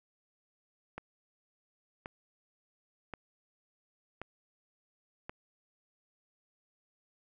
click train, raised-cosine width 0.5 ms, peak -25 dBFS, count 5, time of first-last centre 0.98-5.295 s, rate 0.927 Hz, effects none

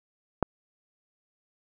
click, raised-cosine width 1 ms, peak -8 dBFS, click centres 0.427 s, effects none

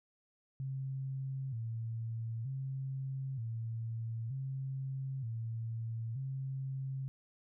sine tone with vibrato, 123.47 Hz, B2, in tune, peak -36 dBFS, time 0.6-7.08 s, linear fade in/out 0 ms, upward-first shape square, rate 0.54 Hz, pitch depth 140 cents each way, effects none

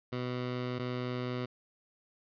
15% pulse tone pair in turn, 124.7 / 124.7 Hz, B2 / B2, +17 / +17 cents, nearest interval unison, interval 0 cents, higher neither, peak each -27 dBFS, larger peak neither, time 0.12-0.79 / 0.79-1.46 s, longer neither, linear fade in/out 10 ms, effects resampled to 11025 Hz

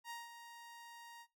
sawtooth tone with ADSR envelope, 937 Hz, A#5, 9 cents sharp, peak -40 dBFS, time 0.04-1.27 s, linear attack 62 ms, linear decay 180 ms, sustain -9 dB, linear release 62 ms, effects noise-tail reverb RT60 0.2 s tail -17 dB re dry

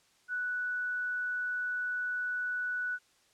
sine tone, 1480 Hz, F#6, in tune, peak -31 dBFS, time 0.28-2.99 s, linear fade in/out 50 ms, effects white hiss -67 dBFS RMS until 3.33 s + low-pass 8000 Hz 12 dB/octave

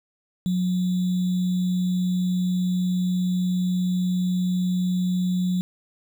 sine tone with sample-and-hold, 181.7 Hz, F#3, 31 cents flat, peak -20 dBFS, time 0.46-5.61 s, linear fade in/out 0 ms, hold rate 3675 Hz, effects none

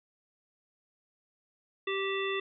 harmonic tone with a mistuned harmonic, 390 Hz, G4, 9 cents flat, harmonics 1 / 3 / 5 / 7 / 9, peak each -32 / -38 / -37 / -38 / -40 dBFS, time 1.87-2.4 s, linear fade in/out 5 ms, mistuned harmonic 7, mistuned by -32 cents, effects none

